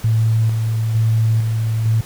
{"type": "tone with tremolo", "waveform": "sine", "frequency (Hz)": 111.7, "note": "A2", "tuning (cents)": 27, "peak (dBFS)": -12, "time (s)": [0.04, 2.01], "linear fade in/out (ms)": 5, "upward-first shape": "square", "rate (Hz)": 1.1, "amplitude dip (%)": 35, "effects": ["pink hiss -38 dBFS RMS until 2.05 s"]}